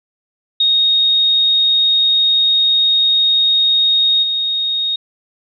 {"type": "tone with level steps", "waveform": "sine", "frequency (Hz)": 3729, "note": "A#7", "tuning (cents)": 0, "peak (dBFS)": [-10, -15], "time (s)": [0.6, 4.96], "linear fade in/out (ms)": 5, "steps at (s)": 4.22, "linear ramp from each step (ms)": 20, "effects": []}